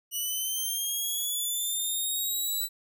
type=linear sweep; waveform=5% pulse; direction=up; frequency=2928 to 3976 Hz; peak=-21 dBFS; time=0.11-2.69 s; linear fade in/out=50 ms; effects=none